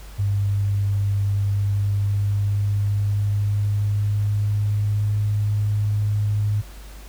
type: tone with pitch glide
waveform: sine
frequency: 100.3 to 104.08 Hz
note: G2 to G#2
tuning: +40 to +4 cents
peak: -18 dBFS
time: 0.18-6.62 s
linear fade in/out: 20 ms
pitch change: +64 cents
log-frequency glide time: 1.39-5.15 s
effects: added 50 Hz sine -37 dBFS peak until 7.08 s + pink hiss -46 dBFS RMS until 7.08 s